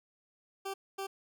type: tone bursts at uneven times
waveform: 20% pulse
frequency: 389.6 Hz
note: G4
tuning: 11 cents flat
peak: -31 dBFS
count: 2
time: 0.65-0.74 / 0.98-1.07 s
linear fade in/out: 10 ms
effects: none